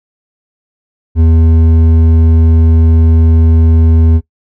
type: tone with hard clipping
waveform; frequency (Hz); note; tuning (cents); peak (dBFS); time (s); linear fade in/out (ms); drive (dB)
sine; 81.3; E2; -23; -6; 1.15-4.21; 50; 8
effects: noise-tail reverb RT60 0.1 s tail -18 dB re dry